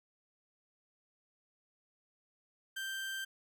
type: tone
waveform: 30% pulse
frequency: 1568 Hz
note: G6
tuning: in tune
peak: -35 dBFS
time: 2.76-3.25 s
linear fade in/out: 10 ms
effects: none